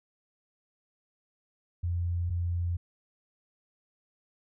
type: tone pair in turn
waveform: sine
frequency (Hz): 86.8 / 86.8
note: F2 / F2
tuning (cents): -10 / -10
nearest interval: unison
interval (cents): 0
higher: neither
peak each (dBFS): -27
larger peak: neither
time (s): 1.83-2.3 / 2.3-2.77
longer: neither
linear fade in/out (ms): 10
effects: none